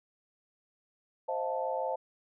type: chord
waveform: sine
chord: F dominant seventh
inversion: second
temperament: equal with one note detuned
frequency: 523.3 / 631.7 / 698.5 / 880 Hz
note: C5 / Eb5 / F5 / A5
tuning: 0 / +26 / 0 / 0 cents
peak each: -34 / -37 / -38 / -35 dBFS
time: 1.28-1.96 s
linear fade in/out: 10 ms
effects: none